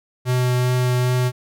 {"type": "tone with vibrato", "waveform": "square", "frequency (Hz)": 125.3, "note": "B2", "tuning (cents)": 25, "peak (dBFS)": -17, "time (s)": [0.25, 1.32], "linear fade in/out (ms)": 50, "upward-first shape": "triangle", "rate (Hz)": 2.5, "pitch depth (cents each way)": 10, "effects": []}